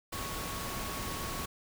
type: tone in noise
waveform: sine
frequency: 1108.7 Hz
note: C#6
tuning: in tune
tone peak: -43 dBFS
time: 0.12-1.46 s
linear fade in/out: 10 ms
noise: pink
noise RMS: -38 dBFS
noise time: 0.12-1.46 s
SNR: -8 dB
effects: none